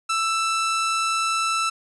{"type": "tone", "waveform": "sawtooth", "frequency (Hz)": 1325, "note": "E6", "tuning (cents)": 9, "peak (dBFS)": -17, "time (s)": [0.09, 1.7], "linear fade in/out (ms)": 10, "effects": ["resampled to 24000 Hz"]}